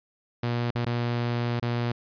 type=tone with dropouts; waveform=sawtooth; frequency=119.6 Hz; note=A#2; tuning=45 cents sharp; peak=-21 dBFS; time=0.43-1.92 s; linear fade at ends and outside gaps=5 ms; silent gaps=0.707-0.752 / 0.851-0.864 / 1.598-1.624 s; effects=resampled to 11025 Hz